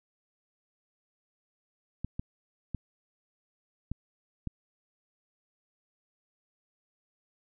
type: clicks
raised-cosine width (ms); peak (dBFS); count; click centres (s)
5; -21; 5; 2.046 / 2.195 / 2.747 / 3.916 / 4.473
effects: none